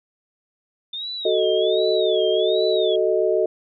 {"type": "tone with vibrato", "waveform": "sine", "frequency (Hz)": 3556, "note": "A7", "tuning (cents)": 18, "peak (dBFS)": -27, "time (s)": [0.93, 2.96], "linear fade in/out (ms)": 5, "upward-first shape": "sine", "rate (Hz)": 1.3, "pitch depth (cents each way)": 190}
{"type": "chord", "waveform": "sine", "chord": "D# diminished", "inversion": "first", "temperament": "equal with one note detuned", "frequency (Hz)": [373, 440, 622.3], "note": ["F#4", "A4", "D#5"], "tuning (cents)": [14, 0, 0], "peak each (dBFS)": -21, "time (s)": [1.25, 3.46], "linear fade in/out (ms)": 5}
{"effects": []}